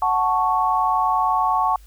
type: chord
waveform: sine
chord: F# minor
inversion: none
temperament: equal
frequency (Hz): 740 / 880 / 1108.7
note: F#5 / A5 / C#6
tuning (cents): 0 / 0 / 0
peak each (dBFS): -22 / -21 / -20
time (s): 0.02-1.76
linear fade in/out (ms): 2
effects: added 50 Hz sine -43 dBFS peak until 1.86 s + white hiss -56 dBFS RMS until 1.86 s